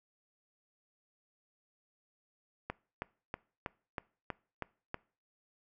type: click train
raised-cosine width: 0.5 ms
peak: -21 dBFS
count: 8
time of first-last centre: 2.7-4.944 s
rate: 3.12 Hz
effects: noise-tail reverb RT60 0.4 s tail -23 dB re dry